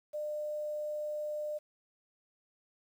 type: tone with quantisation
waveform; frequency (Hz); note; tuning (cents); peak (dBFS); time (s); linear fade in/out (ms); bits
sine; 601; D5; +40; -34; 0.13-1.59; 20; 10
effects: none